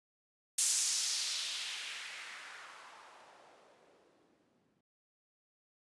violet noise with low-pass filter sweep, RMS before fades -40 dBFS, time 0.58-4.81 s, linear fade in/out 5 ms, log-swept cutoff 8200 to 200 Hz, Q 1.6, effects resampled to 24000 Hz

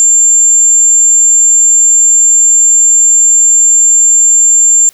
sine tone, 7310 Hz, A#8, 35 cents flat, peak -3 dBFS, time 0-4.89 s, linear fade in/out 0 ms, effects white hiss -44 dBFS RMS until 4.93 s

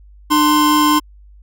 square tone pair together, 300.8 / 1043.2 Hz, D4 / C6, +42 / -5 cents, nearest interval octave + minor seventh, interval 2153 cents, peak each -14 dBFS, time 0.3-1 s, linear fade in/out 20 ms, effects added 50 Hz sine -40 dBFS peak until 1.42 s

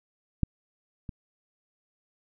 clicks, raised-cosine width 5 ms, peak -11 / -24 dBFS, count 2, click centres 0.433 / 1.092 s, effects none

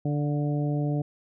harmonic tone with a mistuned harmonic, 146.83 Hz, D3, in tune, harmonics 1 / 2 / 3 / 4 / 5, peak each -25 / -30 / -37 / -37 / -40 dBFS, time 0.05-1.02 s, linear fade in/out 5 ms, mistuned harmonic 5, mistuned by -18 cents, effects none

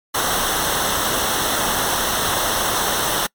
pink noise with comb filter, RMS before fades -20 dBFS, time 0.14-3.27 s, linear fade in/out 10 ms, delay 0.42 ms, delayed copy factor -0.75, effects noise-tail reverb RT60 0.1 s tail -26 dB re dry + MP3 96 kbps

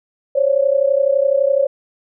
sine tone pair together, 537 / 568.9 Hz, C5 / C#5, +45 / +45 cents, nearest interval minor second, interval 100 cents, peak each -15 dBFS, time 0.35-1.67 s, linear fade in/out 10 ms, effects none

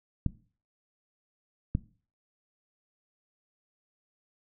clicks, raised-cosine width 5 ms, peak -14 dBFS, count 2, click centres 0.263 / 1.751 s, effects noise-tail reverb RT60 0.4 s tail -18 dB re dry

